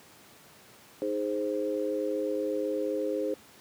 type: chord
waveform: sine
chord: Ab major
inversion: second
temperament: equal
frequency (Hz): 311.1 / 415.3 / 523.3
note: Eb4 / Ab4 / C5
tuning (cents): 0 / 0 / 0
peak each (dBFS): -33 / -32 / -31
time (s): 1.02-3.34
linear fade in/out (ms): 0
effects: pink hiss -54 dBFS RMS until 3.6 s + high-pass 150 Hz 12 dB/octave